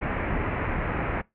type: low-pass noise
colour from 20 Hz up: pink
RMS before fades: -28 dBFS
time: 0.01-1.22 s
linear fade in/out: 20 ms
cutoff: 2400 Hz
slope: 48 dB/octave
effects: noise-tail reverb RT60 0.2 s tail -22 dB re dry